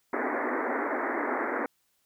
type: band-pass noise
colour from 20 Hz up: pink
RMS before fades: -30 dBFS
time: 0.13-1.66 s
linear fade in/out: 2 ms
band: 240 to 2100 Hz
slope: 96 dB/octave
effects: white hiss -72 dBFS RMS until 2.05 s

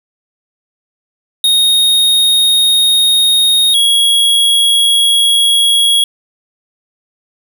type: tone pair in turn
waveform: square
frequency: 3724 / 3318 Hz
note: A#7 / G#7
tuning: -2 / -2 cents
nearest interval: major second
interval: 200 cents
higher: first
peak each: -8 dBFS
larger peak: neither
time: 1.44-3.74 / 3.74-6.04 s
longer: neither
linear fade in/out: 2 ms
effects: none

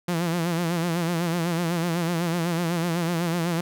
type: tone with vibrato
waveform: sawtooth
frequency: 170 Hz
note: F3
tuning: 46 cents flat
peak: -19 dBFS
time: 0.08-3.61 s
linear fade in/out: 5 ms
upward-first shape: sine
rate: 8 Hz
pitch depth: 81 cents each way
effects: none

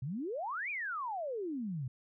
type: exponential two-way sweep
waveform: sine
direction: up then down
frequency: 119.6 to 2489 to 119.6 Hz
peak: -35 dBFS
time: 0.02-1.88 s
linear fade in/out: 5 ms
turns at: 0.7 s
effects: none

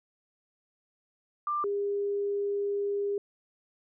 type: tone pair in turn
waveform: sine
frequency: 1187 / 404.2 Hz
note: D6 / G#4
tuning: +18 / -47 cents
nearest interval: octave + perfect fifth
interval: 1865 cents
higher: first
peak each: -27 dBFS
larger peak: neither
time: 1.47-1.64 / 1.64-3.18 s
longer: second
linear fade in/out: 2 ms
effects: none

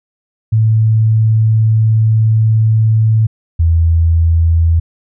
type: tone pair in turn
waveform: sine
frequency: 110.4 / 82.71 Hz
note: A2 / E2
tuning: +6 / +6 cents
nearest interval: perfect fourth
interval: 500 cents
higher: first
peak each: -7 dBFS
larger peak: neither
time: 0.52-3.27 / 3.59-4.8 s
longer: first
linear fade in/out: 10 ms
effects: none

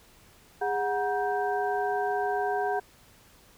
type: tone cluster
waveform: sine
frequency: 409.8 / 737 / 953 / 1566 Hz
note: G#4 / F#5 / A#5 / G6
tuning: -23 / -7 / +38 / -2 cents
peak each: -30 / -28 / -35 / -35 dBFS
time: 0.61-2.8 s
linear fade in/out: 10 ms
effects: pink hiss -57 dBFS RMS until 3.57 s

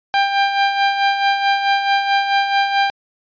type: tone with tremolo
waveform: sawtooth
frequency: 794 Hz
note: G5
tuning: 22 cents sharp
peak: -8 dBFS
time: 0.14-2.9 s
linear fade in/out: 0 ms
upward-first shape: sine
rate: 4.6 Hz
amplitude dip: 55%
effects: resampled to 11025 Hz

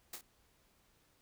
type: noise with echo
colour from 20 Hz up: white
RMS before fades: -44 dBFS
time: 0.13-0.16 s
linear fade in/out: 5 ms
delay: 26 ms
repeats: 2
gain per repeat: -6 dB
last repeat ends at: 0.212 s
effects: pink hiss -71 dBFS RMS until 1.21 s

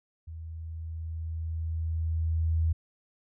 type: tone with level ramp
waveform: sine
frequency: 81.1 Hz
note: E2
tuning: 28 cents flat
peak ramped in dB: -38 to -22 dBFS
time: 0.27-2.73 s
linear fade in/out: 10 ms
effects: none

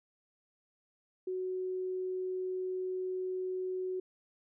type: tone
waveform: sine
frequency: 370.7 Hz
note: F#4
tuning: 3 cents sharp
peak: -33 dBFS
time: 1.27-4 s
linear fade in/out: 5 ms
effects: none

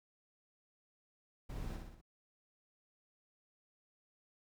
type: noise with echo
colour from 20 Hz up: brown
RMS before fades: -43 dBFS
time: 1.49-1.77 s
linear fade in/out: 10 ms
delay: 61 ms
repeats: 4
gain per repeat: -4 dB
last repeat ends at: 2.014 s
effects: none

